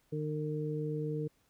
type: harmonic tone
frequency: 152 Hz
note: D#3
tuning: 40 cents flat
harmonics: 1 / 2 / 3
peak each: -35 / -40 / -37 dBFS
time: 0.12-1.28 s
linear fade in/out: 10 ms
effects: pink hiss -72 dBFS RMS until 1.49 s